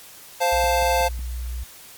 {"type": "chord", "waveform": "square", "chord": "F major", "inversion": "second", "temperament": "equal", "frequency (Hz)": [523.3, 698.5, 880], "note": ["C5", "F5", "A5"], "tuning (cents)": [0, 0, 0], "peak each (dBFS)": -23, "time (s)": [0.4, 1.09], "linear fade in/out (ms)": 20}
{"type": "tone", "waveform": "sine", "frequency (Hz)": 60.5, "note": "B1", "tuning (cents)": -35, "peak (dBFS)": -26, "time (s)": [0.52, 1.64], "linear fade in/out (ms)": 10}
{"type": "click train", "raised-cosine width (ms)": 5, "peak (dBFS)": -29, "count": 4, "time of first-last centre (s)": [0.64, 1.191], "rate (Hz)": 5.44}
{"effects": ["white hiss -44 dBFS RMS until 1.97 s", "MP3 96 kbps"]}